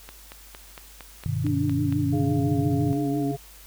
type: click train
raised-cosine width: 0.3 ms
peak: -23 dBFS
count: 9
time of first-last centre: 0.09-1.925 s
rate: 4.36 Hz
type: chord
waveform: sine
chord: G augmented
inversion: none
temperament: equal with one note detuned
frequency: 98 / 123.47 / 151.92 Hz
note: G2 / B2 / D#3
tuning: 0 / 0 / -41 cents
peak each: -28 dBFS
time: 1.26-2.93 s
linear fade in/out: 0 ms
type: tone with vibrato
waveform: sine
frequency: 288.1 Hz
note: D4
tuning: 33 cents flat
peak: -24 dBFS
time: 1.44-3.32 s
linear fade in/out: 10 ms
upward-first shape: sine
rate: 5.9 Hz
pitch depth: 60 cents each way
type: harmonic tone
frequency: 138.59 Hz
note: C#3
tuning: in tune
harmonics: 1 / 3 / 5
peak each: -29 / -32 / -34 dBFS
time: 2.12-3.37 s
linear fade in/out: 20 ms
effects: added 50 Hz sine -49 dBFS peak until 3.66 s + white hiss -49 dBFS RMS until 3.66 s